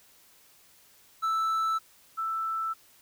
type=tone pair in turn; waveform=triangle / sine; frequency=1318.5 / 1323.5 Hz; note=E6 / E6; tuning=0 / +7 cents; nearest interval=unison; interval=7 cents; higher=second; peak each=-23 / -28 dBFS; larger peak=first; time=1.22-1.79 / 2.17-2.74 s; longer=neither; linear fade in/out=20 ms; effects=white hiss -59 dBFS RMS until 3.01 s